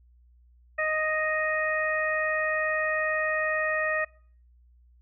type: harmonic tone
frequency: 622.3 Hz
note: D#5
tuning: in tune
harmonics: 1 / 2 / 3 / 4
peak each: -29 / -33 / -27 / -36 dBFS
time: 0.78-4.05 s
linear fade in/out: 10 ms
effects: noise-tail reverb RT60 0.5 s tail -24 dB re dry + added 60 Hz sine -55 dBFS peak until 5.01 s